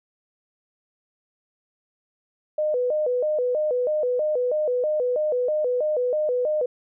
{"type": "tone with vibrato", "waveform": "sine", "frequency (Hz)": 550, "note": "C#5", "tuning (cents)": -14, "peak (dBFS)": -20, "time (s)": [2.58, 6.66], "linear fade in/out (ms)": 5, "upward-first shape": "square", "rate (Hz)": 3.1, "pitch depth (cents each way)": 180, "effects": []}